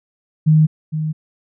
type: tone with echo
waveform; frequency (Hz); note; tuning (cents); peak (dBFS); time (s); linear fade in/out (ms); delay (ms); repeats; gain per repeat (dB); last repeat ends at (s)
sine; 155.56; D#3; 0; -8; 0.46-0.67; 20; 460; 1; -10; 1.13
effects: none